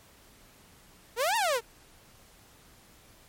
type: exponential two-way sweep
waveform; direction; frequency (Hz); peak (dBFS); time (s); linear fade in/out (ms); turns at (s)
sawtooth; up then down; 432.7 to 958 to 432.7; -21; 1.16-1.61; 50; 1.36
effects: pink hiss -57 dBFS RMS until 3.28 s + MP3 64 kbps